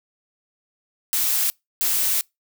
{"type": "noise bursts at uneven times", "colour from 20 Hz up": "blue", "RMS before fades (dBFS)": -21, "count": 2, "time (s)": [[1.13, 1.5], [1.81, 2.21]], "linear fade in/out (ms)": 0, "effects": ["noise-tail reverb RT60 0.2 s tail -26 dB re dry"]}